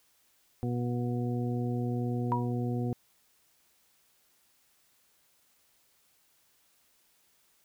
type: harmonic tone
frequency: 121.5 Hz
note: B2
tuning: 28 cents flat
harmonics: 1 / 2 / 3 / 4 / 6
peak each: -31 / -33 / -39 / -41 / -44 dBFS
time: 0.63-2.93 s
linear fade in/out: 0 ms
type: tone with exponential decay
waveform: sine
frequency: 961 Hz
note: B5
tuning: 48 cents flat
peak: -23 dBFS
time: 2.32-2.52 s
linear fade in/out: 0 ms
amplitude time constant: 43 ms
effects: white hiss -68 dBFS RMS until 7.64 s